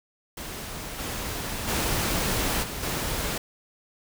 pink noise with level steps, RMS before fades -36 / -32 / -26 / -34 / -29 dBFS, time 0.37-3.38 s, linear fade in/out 5 ms, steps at 0.98 / 1.67 / 2.62 / 2.82 s, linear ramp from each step 20 ms, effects none

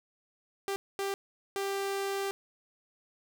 sawtooth tone bursts at uneven times, 393.8 Hz, G4, 8 cents sharp, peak -27 dBFS, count 3, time 0.68-0.76 / 0.99-1.14 / 1.56-2.31 s, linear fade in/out 0 ms, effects none

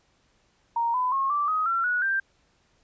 sine tone with pitch steps, 932.3 / 1005 / 1083.4 / 1167.9 / 1258.9 / 1357.1 / 1462.9 / 1577 Hz, A#5 / B5 / C#6 / D6 / D#6 / E6 / F#6 / G6, 0 / +30 / -40 / -10 / +20 / +50 / -20 / +10 cents, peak -22 dBFS, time 0.76-2.2 s, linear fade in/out 5 ms, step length 180 ms, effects pink hiss -66 dBFS RMS until 2.83 s + resampled to 16000 Hz

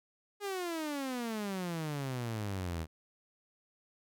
sawtooth exponential sweep, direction down, 415.3 to 77.78 Hz, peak -31 dBFS, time 0.4-2.87 s, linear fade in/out 50 ms, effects none

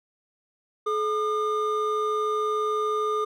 triangle tone pair together, 428.1 / 1210.8 Hz, A4 / D#6, -47 / -48 cents, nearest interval octave + tritone, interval 1799 cents, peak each -24 dBFS, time 0.86-3.25 s, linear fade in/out 10 ms, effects none

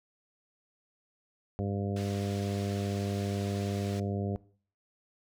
harmonic tone, 100 Hz, G2, 35 cents sharp, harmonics 1 / 2 / 3 / 4 / 5 / 6 / 7, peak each -32 / -35 / -41 / -39 / -42 / -44 / -44 dBFS, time 1.59-4.36 s, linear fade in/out 0 ms
white band-pass noise, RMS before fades -48 dBFS, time 1.96-4 s, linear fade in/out 5 ms, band 800 to 5200 Hz, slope 12 dB/octave
effects noise-tail reverb RT60 0.5 s tail -21 dB re dry

